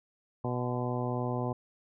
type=harmonic tone with a mistuned harmonic; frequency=123.2 Hz; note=B2; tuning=4 cents flat; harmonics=1 / 2 / 3 / 4 / 5 / 6 / 7 / 8; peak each=-33 / -36 / -38 / -39 / -40 / -41 / -41 / -42 dBFS; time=0.44-1.53 s; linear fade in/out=5 ms; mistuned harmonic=8; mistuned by=+57 cents; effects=none